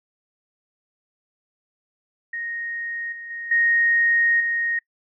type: tone with level steps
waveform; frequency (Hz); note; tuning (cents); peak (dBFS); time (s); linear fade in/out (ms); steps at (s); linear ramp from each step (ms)
sine; 1864.7; A#6; 0; -27 / -34 / -30 / -16 / -21; 2.33-4.79; 5; 3.12 / 3.3 / 3.51 / 4.4; 5
effects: noise-tail reverb RT60 0.1 s tail -23 dB re dry